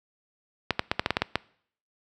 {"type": "clicks", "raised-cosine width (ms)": 0.3, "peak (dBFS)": -6, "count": 9, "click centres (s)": [0.707, 0.794, 0.915, 0.995, 1.061, 1.106, 1.169, 1.22, 1.356], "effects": ["noise-tail reverb RT60 0.6 s tail -23 dB re dry", "high-pass 60 Hz 12 dB/octave"]}